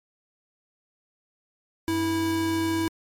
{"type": "tone pair together", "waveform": "square", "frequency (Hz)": [95.62, 326.5], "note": ["G2", "E4"], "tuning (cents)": [-43, -17], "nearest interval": "octave + major sixth", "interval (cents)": 2126, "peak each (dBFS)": [-34, -24], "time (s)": [1.88, 2.88], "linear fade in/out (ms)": 0, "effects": ["MP3 64 kbps"]}